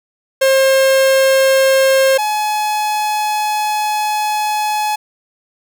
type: tone pair in turn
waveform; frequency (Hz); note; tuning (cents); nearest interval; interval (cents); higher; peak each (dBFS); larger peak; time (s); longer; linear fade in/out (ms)
45% pulse; 534 / 847.7; C5 / G#5; +35 / +35; minor sixth; 800; second; -9 / -15; first; 0.41-2.18 / 2.18-4.96; second; 10
effects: none